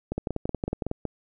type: two click trains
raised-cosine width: 2 ms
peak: -15 / -14 dBFS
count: 6 / 9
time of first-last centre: 0.12-1.053 / 0.18-0.914 s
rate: 5.36 / 10.9 Hz
effects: none